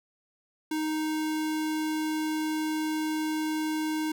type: tone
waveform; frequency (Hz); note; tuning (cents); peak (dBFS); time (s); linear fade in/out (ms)
square; 311.1; D#4; 0; -28; 0.71-4.12; 5
effects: none